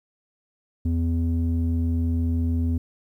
square tone with low-pass filter, 83.1 Hz, E2, 15 cents sharp, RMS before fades -23 dBFS, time 0.85-2.78 s, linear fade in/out 5 ms, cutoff 220 Hz, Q 2.5, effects 10-bit

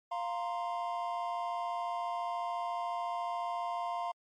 triangle chord, F suspended fourth, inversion none, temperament equal, 698.5 / 932.3 / 1046.5 Hz, F5 / Bb5 / C6, 0 / 0 / 0 cents, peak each -34 / -37 / -37 dBFS, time 0.11-4.12 s, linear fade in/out 10 ms, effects MP3 48 kbps

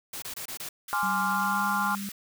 white noise bursts, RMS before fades -37 dBFS, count 5, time 0.13-0.69 s, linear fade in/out 5 ms, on 92 ms, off 25 ms
white high-pass noise, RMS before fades -40 dBFS, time 0.88-2.12 s, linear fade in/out 5 ms, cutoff 1200 Hz, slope 48 dB/octave
sine chord, D half-diminished seventh, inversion second, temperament equal, 830.6 / 1046.5 / 1174.7 / 1396.9 Hz, Ab5 / C6 / D6 / F6, 0 / 0 / 0 / 0 cents, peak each -30 / -30 / -32 / -29 dBFS, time 0.93-1.95 s, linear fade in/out 0 ms
sine tone with pitch glide, 191.7 to 199.61 Hz, G3 to G3, -38 to +32 cents, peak -33 dBFS, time 1.03-2.09 s, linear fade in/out 0 ms, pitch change +70 cents, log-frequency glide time 1.28-1.65 s
effects none

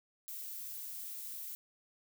violet noise, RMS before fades -44 dBFS, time 0.28-1.55 s, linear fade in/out 0 ms, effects none

